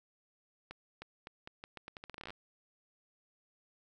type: accelerating click train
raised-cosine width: 0.3 ms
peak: -29 dBFS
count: 19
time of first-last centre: 0.71-2.305 s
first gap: 310 ms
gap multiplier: 0.81
effects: none